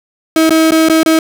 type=tone with dropouts; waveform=35% pulse; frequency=320.5 Hz; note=E4; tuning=49 cents flat; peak=-5 dBFS; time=0.36-1.19 s; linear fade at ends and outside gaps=2 ms; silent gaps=0.495-0.506 / 0.708-0.719 / 0.887-0.897 / 1.032-1.06 s; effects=none